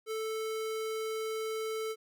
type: tone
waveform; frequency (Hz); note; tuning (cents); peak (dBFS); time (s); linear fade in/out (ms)
square; 440; A4; 0; -34; 0.06-1.96; 50
effects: none